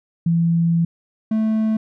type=tone pair in turn; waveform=sine / triangle; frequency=167.8 / 219 Hz; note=E3 / A3; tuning=+31 / -8 cents; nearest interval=perfect fourth; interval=461 cents; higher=second; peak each=-14 / -14 dBFS; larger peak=neither; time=0.26-0.85 / 1.31-1.77 s; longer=first; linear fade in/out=5 ms; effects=none